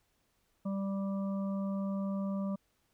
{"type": "harmonic tone", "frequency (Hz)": 196, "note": "G3", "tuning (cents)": 0, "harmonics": [1, 3, 5, 6], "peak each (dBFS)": [-32, -42, -52, -49], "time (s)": [0.65, 2.56], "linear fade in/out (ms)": 10, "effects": ["pink hiss -75 dBFS RMS until 2.93 s"]}